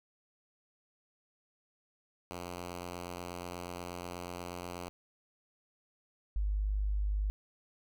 5% pulse / sine tone pair in turn, 88.3 / 50.8 Hz, F2 / G#1, +20 / -38 cents, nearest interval minor seventh, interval 958 cents, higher first, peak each -29 / -29 dBFS, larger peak neither, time 2.31-4.89 / 6.36-7.3 s, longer first, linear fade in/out 0 ms, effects none

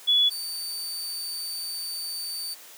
sine / sawtooth tone pair in turn, 3405 / 4583 Hz, G#7 / D8, +42 / -43 cents, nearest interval perfect fourth, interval 515 cents, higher second, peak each -17 / -28 dBFS, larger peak first, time 0.07-0.3 / 0.3-2.55 s, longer second, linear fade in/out 20 ms, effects white hiss -47 dBFS RMS until 2.77 s + high-pass 300 Hz 12 dB/octave

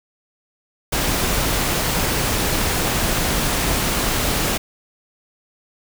pink noise, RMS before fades -20 dBFS, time 0.92-4.58 s, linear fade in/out 10 ms, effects none

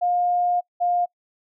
sine tone pair in turn, 710 / 706.7 Hz, F5 / F5, +28 / +20 cents, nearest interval unison, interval 8 cents, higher first, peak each -18 dBFS, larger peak neither, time 0.01-0.61 / 0.8-1.06 s, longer first, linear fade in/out 20 ms, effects noise-tail reverb RT60 0.1 s tail -24 dB re dry

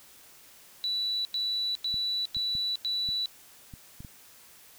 sine tone bursts, 3951 Hz, B7, in tune, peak -27 dBFS, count 5, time 0.84-3.258 s, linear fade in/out 0 ms, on 410 ms, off 92 ms
clicks, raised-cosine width 5 ms, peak -31 dBFS, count 7, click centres 1.942 / 2.368 / 2.552 / 3.089 / 3.738 / 4.005 / 4.048 s
effects white hiss -54 dBFS RMS until 4.78 s

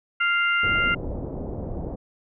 harmonic tone, 697 Hz, F5, 4 cents flat, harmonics 2 / 3 / 4, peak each -21 / -25 / -27 dBFS, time 0.2-0.95 s, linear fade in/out 10 ms
pink low-pass noise, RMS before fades -31 dBFS, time 0.63-1.96 s, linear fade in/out 10 ms, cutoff 650 Hz, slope 24 dB/octave
effects none

